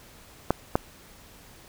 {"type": "clicks", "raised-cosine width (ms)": 1, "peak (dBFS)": -6, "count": 2, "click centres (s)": [0.506, 0.755], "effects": ["pink hiss -51 dBFS RMS until 1.68 s"]}